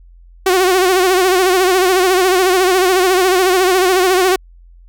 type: tone with vibrato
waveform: sawtooth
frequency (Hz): 370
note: F#4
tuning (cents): 0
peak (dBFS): -6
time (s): 0.46-4.36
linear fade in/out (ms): 5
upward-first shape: sine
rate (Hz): 14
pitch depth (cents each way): 72
effects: added 43 Hz sine -39 dBFS peak until 4.88 s